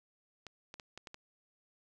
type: clicks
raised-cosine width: 0.2 ms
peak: -29 dBFS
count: 6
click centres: 0.467 / 0.741 / 0.798 / 0.976 / 1.072 / 1.144 s
effects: none